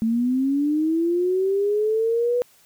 sine linear sweep, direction up, 220 to 493.9 Hz, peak -18 dBFS, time 0.02-2.42 s, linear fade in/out 0 ms, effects white hiss -56 dBFS RMS until 2.65 s

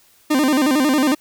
40% pulse tone with vibrato, 280.8 Hz, C#4, 22 cents sharp, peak -13 dBFS, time 0.3-1.15 s, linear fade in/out 10 ms, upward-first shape square, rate 11 Hz, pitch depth 140 cents each way, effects white hiss -54 dBFS RMS until 1.2 s

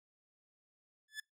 sawtooth tone with exponential growth, 1731 Hz, A6, 29 cents flat, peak -33 dBFS, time 1.08-1.2 s, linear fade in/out 5 ms, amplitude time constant 24 ms, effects noise-tail reverb RT60 0.2 s tail -26 dB re dry + low-pass 11000 Hz 12 dB/octave

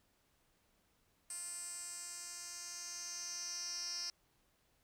10% pulse tone with band-pass filter sweep, 349.2 Hz, F4, in tune, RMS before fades -45 dBFS, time 1.3-4.1 s, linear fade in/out 2 ms, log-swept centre 8400 to 5400 Hz, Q 7.4, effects pink hiss -75 dBFS RMS until 4.83 s

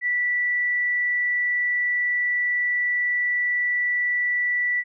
sine tone, 1962 Hz, B6, 12 cents flat, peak -20 dBFS, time 0.01-4.84 s, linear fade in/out 50 ms, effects none

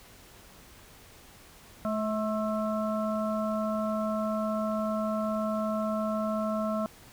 harmonic tone with a mistuned harmonic, 215.3 Hz, A3, 37 cents flat, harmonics 1 / 3 / 5 / 6, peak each -30 / -31 / -38 / -37 dBFS, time 1.85-6.86 s, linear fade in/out 0 ms, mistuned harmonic 6, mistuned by +44 cents, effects pink hiss -53 dBFS RMS until 7.12 s

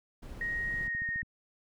brown noise, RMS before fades -43 dBFS, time 0.22-0.88 s, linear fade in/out 10 ms
sine tone with pitch glide, 1876 to 1854.5 Hz, A#6 to A#6, +11 to -9 cents, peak -31 dBFS, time 0.41-1.22 s, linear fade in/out 2 ms, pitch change -20 cents, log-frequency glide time 0.76-1.06 s
click train, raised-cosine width 5 ms, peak -33 dBFS, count 8, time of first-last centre 0.74-1.23 s, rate 14.3 Hz
effects none

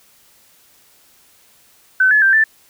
sine tone with pitch steps, 1522 / 1712 / 1574 / 1765 Hz, F#6 / A6 / G6 / A6, +48 / -48 / +7 / +5 cents, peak -9 dBFS, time 2-2.44 s, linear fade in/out 5 ms, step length 110 ms, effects white hiss -52 dBFS RMS until 2.69 s

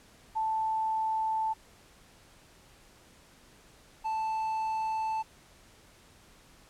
sine / triangle tone pair in turn, 880 / 880 Hz, A5 / A5, 0 / 0 cents, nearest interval unison, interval 0 cents, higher neither, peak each -27 dBFS, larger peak neither, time 0.35-1.54 / 4.04-5.23 s, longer neither, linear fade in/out 20 ms, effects pink hiss -58 dBFS RMS until 6.69 s + low-pass 11000 Hz 12 dB/octave

